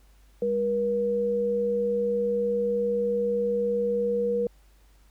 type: tone pair together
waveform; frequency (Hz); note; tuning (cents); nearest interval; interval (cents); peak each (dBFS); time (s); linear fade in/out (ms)
sine; 202 / 478.8; G#3 / A#4; -48 / +46; octave + minor third; 1494; -32 / -23; 0.42-4.47; 2
effects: added 50 Hz sine -54 dBFS peak until 5.1 s + pink hiss -64 dBFS RMS until 5.1 s